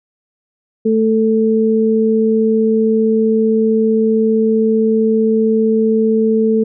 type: tone pair together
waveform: sine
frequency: 220 / 442.3 Hz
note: A3 / A4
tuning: 0 / +9 cents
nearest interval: octave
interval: 1209 cents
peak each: -13 dBFS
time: 0.85-6.64 s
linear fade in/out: 10 ms
effects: none